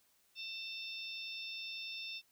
harmonic tone with a mistuned harmonic, 890 Hz, A5, 20 cents sharp, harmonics 3 / 4 / 5 / 6, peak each -45 / -46 / -57 / -48 dBFS, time 0.35-2.22 s, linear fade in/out 50 ms, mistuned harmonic 4, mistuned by +25 cents, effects white hiss -72 dBFS RMS until 2.31 s

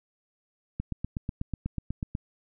click train, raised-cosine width 5 ms, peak -18 dBFS, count 12, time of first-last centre 0.8-2.151 s, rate 8.14 Hz, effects none

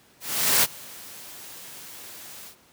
white noise with ADSR envelope, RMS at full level -18 dBFS, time 0.2-2.56 s, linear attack 430 ms, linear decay 35 ms, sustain -24 dB, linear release 94 ms, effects pink hiss -57 dBFS RMS until 2.72 s + high-pass 100 Hz 12 dB/octave

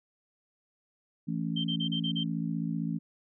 harmonic tone, 55.5 Hz, A1, 16 cents sharp, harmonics 3 / 4 / 5, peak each -32 / -34 / -36 dBFS, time 1.27-2.99 s, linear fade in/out 20 ms
sine tone bursts, 3135 Hz, G7, 1 cent flat, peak -31 dBFS, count 6, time 1.56-2.238 s, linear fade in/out 10 ms, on 83 ms, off 36 ms
effects none

